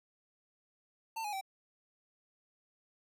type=tone with pitch steps; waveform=square; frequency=898 / 833 / 772.8 Hz; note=A5 / G#5 / G5; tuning=+35 / +5 / -25 cents; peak=-37 dBFS; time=1.16-1.412 s; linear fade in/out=10 ms; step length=84 ms; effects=none